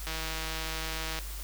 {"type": "click train", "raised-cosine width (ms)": 0.2, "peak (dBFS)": -18, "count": 180, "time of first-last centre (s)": [0.07, 1.189], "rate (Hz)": 160, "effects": ["added 50 Hz sine -37 dBFS peak until 1.43 s", "white hiss -44 dBFS RMS until 1.43 s"]}